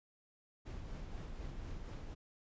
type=noise with tremolo; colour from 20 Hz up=brown; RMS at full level=-43 dBFS; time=0.65-2.15 s; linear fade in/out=20 ms; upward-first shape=triangle; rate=4.1 Hz; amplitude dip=40%; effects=resampled to 16000 Hz